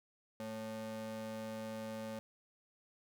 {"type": "ring-modulated tone", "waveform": "square", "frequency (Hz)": 164.9, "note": "E3", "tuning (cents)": 1, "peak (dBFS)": -39, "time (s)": [0.4, 2.19], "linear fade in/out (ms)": 0, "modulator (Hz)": 386, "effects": []}